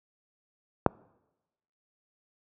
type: click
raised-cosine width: 1 ms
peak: -4 dBFS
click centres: 0.863 s
effects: noise-tail reverb RT60 1.0 s tail -26 dB re dry + high-pass 80 Hz 12 dB/octave